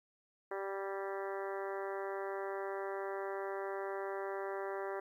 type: harmonic tone with a mistuned harmonic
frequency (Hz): 195.4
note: G3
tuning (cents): -5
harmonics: 2 / 3 / 4 / 5 / 6 / 7 / 8 / 9 / 10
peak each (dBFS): -40 / -44 / -46 / -48 / -50 / -51 / -52 / -53 / -54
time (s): 0.51-5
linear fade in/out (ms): 5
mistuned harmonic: 8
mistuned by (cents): +26
effects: 12-bit